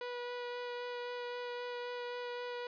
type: tone with vibrato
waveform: sawtooth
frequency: 487.9 Hz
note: B4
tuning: 21 cents flat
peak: -35 dBFS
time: 0.01-2.67 s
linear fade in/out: 2 ms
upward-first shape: sine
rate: 3.8 Hz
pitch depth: 9 cents each way
effects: resampled to 11025 Hz + 12-bit

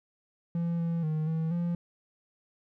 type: tone with pitch steps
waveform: triangle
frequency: 169.6 / 167.7 / 155.6 / 161.1 / 172.3 Hz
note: E3 / E3 / D#3 / E3 / F3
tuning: +50 / +30 / 0 / -39 / -23 cents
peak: -25 dBFS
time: 0.55-1.75 s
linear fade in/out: 2 ms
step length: 240 ms
effects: none

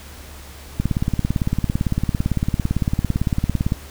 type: click train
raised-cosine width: 5 ms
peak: -6 dBFS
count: 53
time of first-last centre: 0.8-3.721 s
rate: 17.8 Hz
effects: added 71 Hz sine -39 dBFS peak until 3.9 s + pink hiss -41 dBFS RMS until 3.9 s

